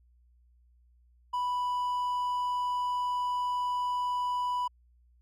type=tone; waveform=triangle; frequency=987.8 Hz; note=B5; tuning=in tune; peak=-26 dBFS; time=1.33-4.68 s; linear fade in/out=10 ms; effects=added 60 Hz sine -60 dBFS peak until 5.21 s